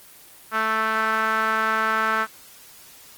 sawtooth tone with band-pass filter, 220 Hz, A3, in tune, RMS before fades -22 dBFS, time 0.51-2.27 s, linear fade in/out 50 ms, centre 1400 Hz, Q 4, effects white hiss -47 dBFS RMS until 3.17 s + Opus 24 kbps

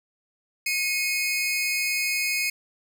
sawtooth tone pair together, 2173 / 2505 Hz, C#7 / D#7, -35 / +11 cents, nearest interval major second, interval 246 cents, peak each -23 dBFS, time 0.66-2.5 s, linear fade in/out 5 ms, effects none

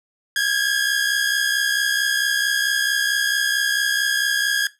sawtooth tone pair together, 1618 / 1682.5 Hz, G#6 / G#6, -46 / +22 cents, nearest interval minor second, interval 68 cents, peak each -17 dBFS, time 0.36-4.67 s, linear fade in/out 2 ms, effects noise-tail reverb RT60 0.2 s tail -17 dB re dry + low-pass 12000 Hz 12 dB/octave

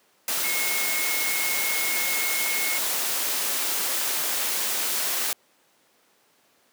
sine tone in noise, 2170 Hz, C#7, 37 cents flat, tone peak -28 dBFS, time 0.44-2.78 s, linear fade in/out 2 ms, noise white, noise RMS -26 dBFS, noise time 0.28-5.33 s, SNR -5 dB, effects pink hiss -62 dBFS RMS until 6.72 s + high-pass 300 Hz 12 dB/octave

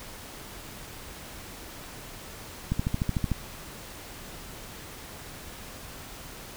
click train, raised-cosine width 5 ms, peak -13 dBFS, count 9, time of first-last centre 2.72-3.317 s, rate 13.4 Hz, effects pink hiss -43 dBFS RMS until 6.56 s

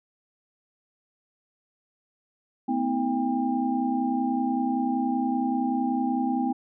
sine tone cluster, 222.9 / 253.5 / 318.6 / 800 Hz, A3 / B3 / D#4 / G5, +23 / +45 / +41 / +35 cents, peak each -33 / -25 / -31 / -29 dBFS, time 2.68-6.53 s, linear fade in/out 10 ms, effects none

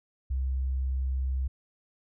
sine tone, 65.5 Hz, C2, 2 cents sharp, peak -26 dBFS, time 0.3-1.48 s, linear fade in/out 10 ms, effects none

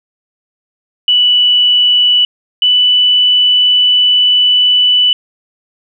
sine tone pair in turn, 2960 / 2979 Hz, F#7 / F#7, 0 / +11 cents, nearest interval unison, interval 11 cents, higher second, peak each -6 dBFS, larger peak neither, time 1.08-2.25 / 2.62-5.13 s, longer second, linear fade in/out 2 ms, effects none

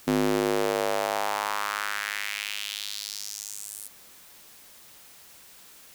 square tone with high-pass filter sweep, 51.5 Hz, G#1, 14 cents flat, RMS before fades -29 dBFS, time 0.07-3.88 s, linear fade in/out 10 ms, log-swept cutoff 250 to 9900 Hz, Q 2.4, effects white hiss -51 dBFS RMS until 5.94 s

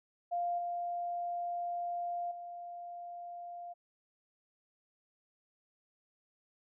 sine tone with level steps, 698.5 Hz, F5, in tune, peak -31 / -34 / -42 dBFS, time 0.31-3.74 s, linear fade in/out 20 ms, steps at 0.58 / 2.31 s, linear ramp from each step 5 ms, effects none

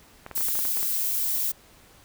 clicks, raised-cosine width 0.5 ms, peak -22 dBFS, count 10, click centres 0.264 / 0.313 / 0.378 / 0.408 / 0.485 / 0.554 / 0.591 / 0.652 / 0.772 / 0.828 s
violet noise, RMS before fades -26 dBFS, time 0.35-1.52 s, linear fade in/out 10 ms
effects pink hiss -54 dBFS RMS until 2.04 s

